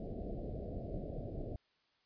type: low-pass noise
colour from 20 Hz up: pink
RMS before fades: -42 dBFS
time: 0-1.56 s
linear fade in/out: 2 ms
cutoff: 700 Hz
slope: 96 dB/octave
effects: white hiss -75 dBFS RMS until 2.05 s + resampled to 11025 Hz